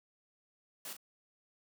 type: noise with echo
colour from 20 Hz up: white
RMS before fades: -44 dBFS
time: 0.85-0.93 s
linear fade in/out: 2 ms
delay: 37 ms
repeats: 1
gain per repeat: -7 dB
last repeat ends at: 0.967 s
effects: high-pass 150 Hz 12 dB/octave